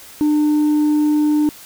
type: tone with tanh clipping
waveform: sine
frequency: 300 Hz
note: D4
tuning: 37 cents sharp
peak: -13 dBFS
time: 0.21-1.49 s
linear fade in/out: 0 ms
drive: 2 dB
effects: white hiss -40 dBFS RMS until 1.65 s